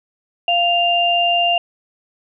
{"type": "tone pair together", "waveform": "sine", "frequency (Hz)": [696.5, 2794], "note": ["F5", "F7"], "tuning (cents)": [-5, 0], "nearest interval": "2 octaves", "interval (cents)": 2405, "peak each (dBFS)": -16, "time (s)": [0.48, 1.58], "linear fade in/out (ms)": 2, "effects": []}